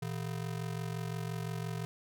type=ring-modulated tone; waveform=square; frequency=140.6 Hz; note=C#3; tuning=25 cents sharp; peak=-33 dBFS; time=0.02-1.85 s; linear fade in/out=0 ms; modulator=22.9 Hz; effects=none